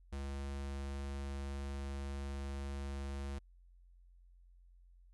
square tone, 69.3 Hz, C#2, in tune, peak -40 dBFS, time 0.12-3.39 s, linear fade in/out 10 ms, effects added 44 Hz sine -59 dBFS peak until 5.13 s + resampled to 24000 Hz

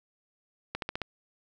accelerating click train, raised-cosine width 0.3 ms, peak -16 dBFS, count 5, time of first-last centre 0.75-1.017 s, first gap 72 ms, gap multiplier 0.95, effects none

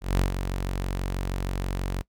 sawtooth tone with ADSR envelope, 46.25 Hz, F#1, in tune, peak -15 dBFS, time 0.01-2.02 s, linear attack 180 ms, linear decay 120 ms, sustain -8 dB, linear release 13 ms, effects noise-tail reverb RT60 0.1 s tail -21 dB re dry

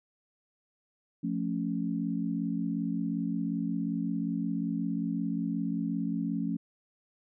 sine chord, F augmented, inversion none, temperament equal, 174.61 / 220 / 277.2 Hz, F3 / A3 / C#4, 0 / 0 / 0 cents, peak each -33 dBFS, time 1.23-6.57 s, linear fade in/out 10 ms, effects none

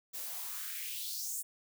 blue noise with high-pass filter sweep, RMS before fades -40 dBFS, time 0.13-1.43 s, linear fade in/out 20 ms, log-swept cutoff 440 to 8700 Hz, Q 3.5, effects none

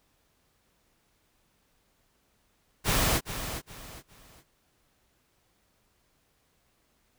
pink noise with echo, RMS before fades -25 dBFS, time 2.84-3.21 s, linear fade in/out 50 ms, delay 410 ms, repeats 3, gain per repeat -10 dB, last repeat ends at 4.44 s, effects pink hiss -70 dBFS RMS until 7.18 s

